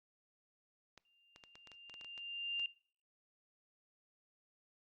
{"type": "clicks", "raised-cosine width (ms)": 0.2, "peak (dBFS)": -37, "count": 12, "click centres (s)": [0.977, 1.361, 1.438, 1.555, 1.673, 1.717, 1.897, 1.941, 2.012, 2.046, 2.178, 2.596]}
{"type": "tone with exponential growth", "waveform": "sine", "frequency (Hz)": 2794, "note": "F7", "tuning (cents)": 0, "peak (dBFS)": -34, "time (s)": [1.05, 2.66], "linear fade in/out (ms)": 2, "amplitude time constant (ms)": 350}
{"effects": ["noise-tail reverb RT60 0.5 s tail -21 dB re dry", "Opus 48 kbps"]}